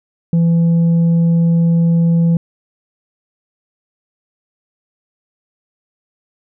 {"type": "tone with tanh clipping", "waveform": "sine", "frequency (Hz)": 167.7, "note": "E3", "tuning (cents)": 30, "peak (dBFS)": -10, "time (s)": [0.33, 2.37], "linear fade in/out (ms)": 2, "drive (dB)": 3, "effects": []}